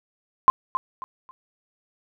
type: tone with echo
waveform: sine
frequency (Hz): 1046.5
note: C6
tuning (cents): 0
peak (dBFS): -9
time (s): 0.48-0.5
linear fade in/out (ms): 0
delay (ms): 270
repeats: 3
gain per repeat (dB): -11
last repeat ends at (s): 1.31
effects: none